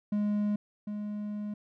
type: tone pair in turn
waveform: triangle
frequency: 207.7 / 208.5 Hz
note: G#3 / G#3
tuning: 0 / +7 cents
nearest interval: unison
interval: 7 cents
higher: second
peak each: -24 / -31 dBFS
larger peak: first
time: 0.12-0.56 / 0.87-1.54 s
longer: second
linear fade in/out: 5 ms
effects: none